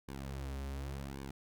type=tone with flanger; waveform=sawtooth; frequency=68.2 Hz; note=C#2; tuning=28 cents flat; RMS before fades=-42 dBFS; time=0.08-1.31 s; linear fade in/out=5 ms; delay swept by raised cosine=1.5 to 6.3 ms; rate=0.89 Hz; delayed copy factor=-1; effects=none

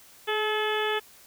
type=harmonic tone with a mistuned harmonic; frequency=430 Hz; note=A4; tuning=40 cents flat; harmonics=1 / 2 / 3 / 4 / 5 / 6 / 7 / 8; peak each=-28 / -32 / -34 / -32 / -38 / -37 / -36 / -36 dBFS; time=0.27-1 s; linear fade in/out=20 ms; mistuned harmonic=1; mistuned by=-17 cents; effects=white hiss -53 dBFS RMS until 1.26 s

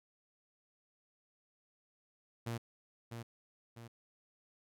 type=tone with echo; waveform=sawtooth; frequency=116.54 Hz; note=A#2; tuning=in tune; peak=-33 dBFS; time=2.46-2.58 s; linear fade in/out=10 ms; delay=650 ms; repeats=2; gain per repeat=-6 dB; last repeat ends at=3.88 s; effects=AAC 64 kbps

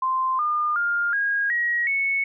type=tone with pitch steps; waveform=sine; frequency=1042 / 1210.9 / 1407.1 / 1635.1 / 1900 / 2208 Hz; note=C6 / D#6 / F6 / G#6 / A#6 / C#7; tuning=-7 / -47 / +13 / -27 / +33 / -7 cents; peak=-20 dBFS; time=0.02-2.24 s; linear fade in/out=5 ms; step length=370 ms; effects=none

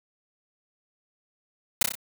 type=noise with echo; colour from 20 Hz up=white; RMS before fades=-19 dBFS; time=1.81-1.83 s; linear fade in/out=5 ms; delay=31 ms; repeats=4; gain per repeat=-4 dB; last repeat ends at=1.954 s; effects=none

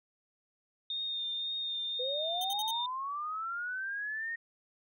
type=tone with vibrato; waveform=sine; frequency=3655 Hz; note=A#7; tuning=35 cents flat; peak=-33 dBFS; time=0.9-2.86 s; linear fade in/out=2 ms; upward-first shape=triangle; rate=1.9 Hz; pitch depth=27 cents each way
type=linear sweep; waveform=sine; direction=up; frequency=487.2 to 1864.7 Hz; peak=-34 dBFS; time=1.99-4.36 s; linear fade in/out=10 ms
type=tone bursts; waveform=10% pulse; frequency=3129 Hz; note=G7; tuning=4 cents flat; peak=-31 dBFS; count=4; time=2.41-2.71 s; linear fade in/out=2 ms; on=33 ms; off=56 ms
effects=none

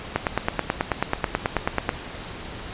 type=click train; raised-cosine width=0.5 ms; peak=-5 dBFS; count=17; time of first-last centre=0.16-1.892 s; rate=9.24 Hz; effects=pink hiss -36 dBFS RMS until 2.73 s + resampled to 8000 Hz

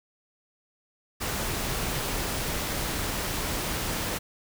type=noise; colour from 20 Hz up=pink; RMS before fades=-30 dBFS; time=1.2-4.19 s; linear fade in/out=20 ms; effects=none

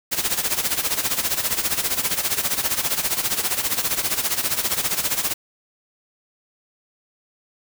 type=noise with tremolo; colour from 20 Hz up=white; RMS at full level=-20 dBFS; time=0.11-5.34 s; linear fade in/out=20 ms; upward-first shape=sine; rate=15 Hz; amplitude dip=75%; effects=none

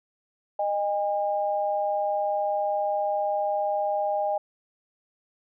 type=tone pair together; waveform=sine; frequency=614.9 / 810 Hz; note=D#5 / G#5; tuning=-21 / -43 cents; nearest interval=perfect fourth; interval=478 cents; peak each=-26 dBFS; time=0.59-4.38 s; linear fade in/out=5 ms; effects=none

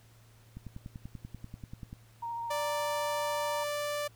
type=click train; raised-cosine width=5 ms; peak=-30 dBFS; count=15; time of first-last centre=0.57-1.929 s; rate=10.3 Hz
type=tone with vibrato; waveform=sine; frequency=932.3 Hz; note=A#5; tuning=in tune; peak=-34 dBFS; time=2.22-3.64 s; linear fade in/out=10 ms; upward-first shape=triangle; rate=14 Hz; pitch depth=16 cents each way
type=tone; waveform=sawtooth; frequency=587.3 Hz; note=D5; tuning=in tune; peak=-28 dBFS; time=2.5-4.08 s; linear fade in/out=10 ms
effects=added 113 Hz sine -57 dBFS peak until 4.15 s + pink hiss -63 dBFS RMS until 4.15 s

